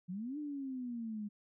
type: exponential two-way sweep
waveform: sine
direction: up then down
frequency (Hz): 170.8 to 302.7 to 204.3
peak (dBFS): -38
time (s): 0.08-1.29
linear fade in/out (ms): 20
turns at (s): 0.38
effects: none